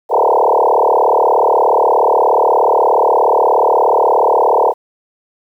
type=tone with frequency modulation; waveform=sine; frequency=698 Hz; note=F5; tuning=1 cent flat; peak=-8 dBFS; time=0.09-4.74 s; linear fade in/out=50 ms; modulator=36.8 Hz; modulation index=7.4; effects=8-bit